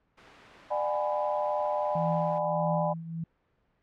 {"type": "noise", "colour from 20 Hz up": "white", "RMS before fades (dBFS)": -46, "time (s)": [0.17, 2.39], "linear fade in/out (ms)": 10}
{"type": "chord", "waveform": "sine", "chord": "G# half-diminished seventh", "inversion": "second", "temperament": "just", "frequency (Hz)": [598, 747.5, 830.6, 996.7], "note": ["D5", "F#5", "G#5", "B5"], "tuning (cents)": [31, 17, 0, 16], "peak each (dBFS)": [-29, -35, -32, -34], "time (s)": [0.7, 2.94], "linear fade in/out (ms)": 20}
{"type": "tone with tremolo", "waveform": "sine", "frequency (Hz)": 164.81, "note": "E3", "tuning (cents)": 0, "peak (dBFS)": -27, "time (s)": [1.95, 3.24], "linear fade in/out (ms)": 5, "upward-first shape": "triangle", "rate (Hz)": 1.6, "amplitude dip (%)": 75}
{"effects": ["pink hiss -72 dBFS RMS until 3.82 s", "low-pass 2000 Hz 12 dB/octave"]}